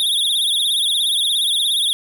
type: tone with vibrato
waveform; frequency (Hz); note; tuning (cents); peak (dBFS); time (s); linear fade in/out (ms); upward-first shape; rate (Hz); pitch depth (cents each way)
square; 3520; A7; 0; -16; 0-1.93; 0; triangle; 17; 150
effects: none